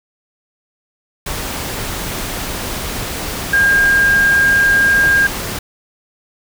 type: tone in noise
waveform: sine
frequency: 1611 Hz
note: G6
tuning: 47 cents sharp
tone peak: -9 dBFS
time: 3.53-5.27 s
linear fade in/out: 5 ms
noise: pink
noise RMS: -23 dBFS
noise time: 1.26-5.59 s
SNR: +11 dB
effects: none